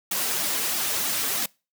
white noise with flanger, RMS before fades -26 dBFS, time 0.11-1.46 s, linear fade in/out 5 ms, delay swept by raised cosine 1.9 to 5.7 ms, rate 3.1 Hz, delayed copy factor -1, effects noise-tail reverb RT60 0.3 s tail -25 dB re dry + high-pass 150 Hz 12 dB/octave

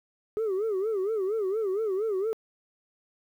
sine tone with vibrato, 409.7 Hz, G#4, 24 cents flat, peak -23 dBFS, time 0.37-2.33 s, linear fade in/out 0 ms, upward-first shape sine, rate 4.3 Hz, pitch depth 170 cents each way, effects tanh soft clip ceiling -24 dBFS + 10-bit

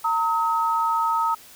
sine tone pair together, 915 / 1275.1 Hz, A#5 / D#6, -32 / +42 cents, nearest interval tritone, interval 574 cents, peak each -22 dBFS, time 0.04-1.35 s, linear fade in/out 10 ms, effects white hiss -47 dBFS RMS until 1.55 s

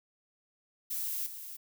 violet noise with echo, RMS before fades -35 dBFS, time 0.9-1.27 s, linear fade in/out 10 ms, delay 300 ms, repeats 1, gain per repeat -9 dB, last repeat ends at 1.57 s, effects none

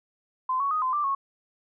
sine tone with pitch steps, 1030 / 1116 / 1246 / 1030 / 1179 / 1098 Hz, C6 / C#6 / D#6 / C6 / D6 / C#6, -28 / +11 / +2 / -28 / +6 / -17 cents, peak -23 dBFS, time 0.49-1.15 s, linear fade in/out 5 ms, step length 110 ms, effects none

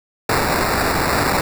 blue noise with sample-and-hold, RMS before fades -18 dBFS, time 0.29-1.41 s, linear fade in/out 2 ms, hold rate 3150 Hz, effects none

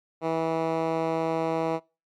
10% pulse tone with band-pass filter, 162.6 Hz, E3, 23 cents flat, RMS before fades -27 dBFS, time 0.21-1.8 s, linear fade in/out 50 ms, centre 550 Hz, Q 0.71, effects noise-tail reverb RT60 0.3 s tail -24 dB re dry + Opus 48 kbps

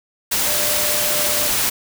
sine tone in noise, 596 Hz, D5, 25 cents sharp, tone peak -27 dBFS, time 0.46-1.48 s, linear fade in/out 10 ms, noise white, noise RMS -19 dBFS, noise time 0.31-1.7 s, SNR -11 dB, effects none

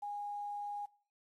sine tone with quantisation, 821 Hz, G#5, 20 cents flat, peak -38 dBFS, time 0.02-0.86 s, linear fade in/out 10 ms, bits 11, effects noise-tail reverb RT60 0.5 s tail -23 dB re dry + AAC 32 kbps

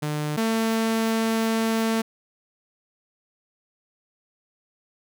sawtooth tone pair in turn, 150 / 224.3 Hz, D3 / A3, +37 / +34 cents, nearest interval perfect fifth, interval 697 cents, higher second, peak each -21 / -17 dBFS, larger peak second, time 0.02-0.37 / 0.37-2.02 s, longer second, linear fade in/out 10 ms, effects none

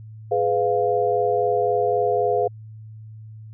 sine chord, F diminished, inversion first, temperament just, 419.1 / 502.9 / 698.5 Hz, Ab4 / Cb5 / F5, +16 / +31 / 0 cents, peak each -22 dBFS, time 0.31-2.48 s, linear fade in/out 10 ms, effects added 109 Hz sine -37 dBFS peak until 3.53 s

